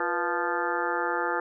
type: harmonic tone with a mistuned harmonic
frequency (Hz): 174.2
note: F3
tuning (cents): -4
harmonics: 2 / 3 / 4 / 5 / 6 / 7 / 8 / 9 / 10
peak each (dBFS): -33 / -33 / -38 / -31 / -41 / -33 / -33 / -36 / -35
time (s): 0-1.4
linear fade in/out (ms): 2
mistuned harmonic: 3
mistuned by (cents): -96
effects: none